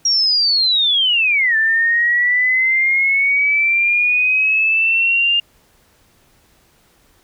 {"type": "linear two-way sweep", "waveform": "sine", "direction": "down then up", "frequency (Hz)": [5660, 1760, 2817], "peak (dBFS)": -12, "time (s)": [0.05, 5.4], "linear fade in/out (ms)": 5, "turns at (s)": 1.56, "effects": ["pink hiss -55 dBFS RMS until 7.23 s"]}